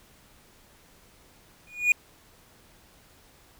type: tone with exponential growth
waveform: triangle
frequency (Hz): 2449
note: D#7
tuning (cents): -28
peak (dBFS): -12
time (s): 1.67-1.92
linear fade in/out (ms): 2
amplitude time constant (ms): 53
effects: pink hiss -57 dBFS RMS until 3.59 s